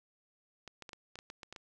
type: clicks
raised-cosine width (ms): 0.2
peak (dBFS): -29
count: 10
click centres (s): 0.677 / 0.823 / 0.892 / 0.932 / 1.156 / 1.189 / 1.301 / 1.432 / 1.526 / 1.562
effects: none